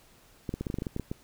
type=clicks; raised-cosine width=3 ms; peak=-19 dBFS; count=12; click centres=0.492 / 0.54 / 0.61 / 0.668 / 0.701 / 0.742 / 0.786 / 0.821 / 0.868 / 0.964 / 0.997 / 1.115 s; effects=pink hiss -59 dBFS RMS until 1.23 s